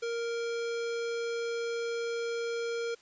square tone, 466.2 Hz, A#4, in tune, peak -32 dBFS, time 0.02-2.95 s, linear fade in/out 10 ms, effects white hiss -60 dBFS RMS until 3.01 s + resampled to 16000 Hz

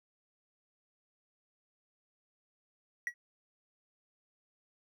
triangle tone with exponential decay, 1925 Hz, B6, 45 cents flat, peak -26 dBFS, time 3.07-3.14 s, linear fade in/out 1 ms, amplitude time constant 15 ms, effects none

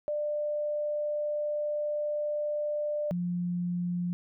sine tone pair in turn, 595 / 176.18 Hz, D5 / F3, +22 / +15 cents, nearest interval octave + major sixth, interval 2107 cents, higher first, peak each -28 dBFS, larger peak neither, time 0.08-3.11 / 3.11-4.13 s, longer first, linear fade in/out 0 ms, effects none

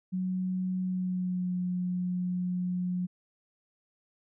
sine tone with pitch glide, 184.8 to 180.27 Hz, F#3 to F#3, -2 to -45 cents, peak -28 dBFS, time 0.12-3.07 s, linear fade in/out 20 ms, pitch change -43 cents, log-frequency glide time 0.82-1.57 s, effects none

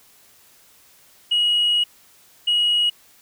sine tone bursts at uneven times, 2900 Hz, F#7, 35 cents flat, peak -14 dBFS, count 2, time 1.31-1.84 / 2.47-2.9 s, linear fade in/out 10 ms, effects tanh soft clip ceiling -13 dBFS + white hiss -53 dBFS RMS until 3.21 s

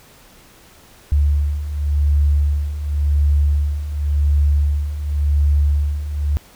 sine beating tone pair, 72.1 / 73.01 Hz, D2 / D2, -31 / -10 cents, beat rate 0.91 Hz, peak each -20 / -15 dBFS, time 1.12-6.37 s, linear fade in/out 0 ms, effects pink hiss -47 dBFS RMS until 6.55 s

